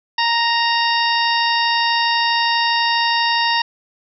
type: harmonic tone with a mistuned harmonic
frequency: 932.3 Hz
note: A#5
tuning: in tune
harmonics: 1 / 2 / 3 / 4 / 5 / 6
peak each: -18 / -21 / -23 / -24 / -25 / -26 dBFS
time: 0.18-3.62 s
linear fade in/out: 5 ms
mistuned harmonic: 6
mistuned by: -72 cents
effects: none